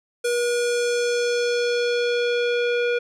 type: tone with low-pass filter sweep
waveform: square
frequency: 481 Hz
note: B4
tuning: 46 cents flat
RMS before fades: -22 dBFS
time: 0.24-2.99 s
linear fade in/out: 10 ms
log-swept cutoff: 10000 to 2600 Hz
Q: 1.6
effects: none